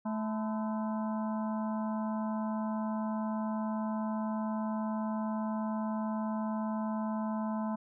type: harmonic tone with a mistuned harmonic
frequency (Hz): 217.8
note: A3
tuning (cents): -17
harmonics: 1 / 3 / 4 / 5 / 6 / 7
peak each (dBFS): -32 / -41 / -42 / -42 / -52 / -55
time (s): 0.05-7.76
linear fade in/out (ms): 10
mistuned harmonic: 5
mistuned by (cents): -120
effects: none